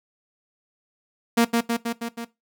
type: tone with echo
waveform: sawtooth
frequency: 233.1 Hz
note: A#3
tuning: in tune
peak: -11 dBFS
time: 1.37-1.45 s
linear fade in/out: 10 ms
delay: 160 ms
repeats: 5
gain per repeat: -3 dB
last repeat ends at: 2.25 s
effects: noise-tail reverb RT60 0.2 s tail -18 dB re dry